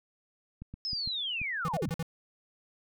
clicks, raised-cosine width 5 ms, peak -29 dBFS, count 5, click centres 0.62 / 0.74 / 0.932 / 1.075 / 1.416 s
sine linear sweep, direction down, 5274 to 76.2 Hz, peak -31 dBFS, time 0.85-1.89 s, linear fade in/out 0 ms
square tone bursts, 164 Hz, E3, 9 cents flat, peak -31 dBFS, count 5, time 1.65-2.027 s, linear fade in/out 0 ms, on 33 ms, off 53 ms
effects none

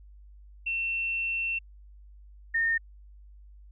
sine tone pair in turn, 2700 / 1828 Hz, E7 / A#6, +41 / -34 cents, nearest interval perfect fifth, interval 675 cents, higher first, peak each -27 / -23 dBFS, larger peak second, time 0.66-1.59 / 2.54-2.78 s, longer first, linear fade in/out 10 ms, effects added 50 Hz sine -48 dBFS peak until 3.71 s

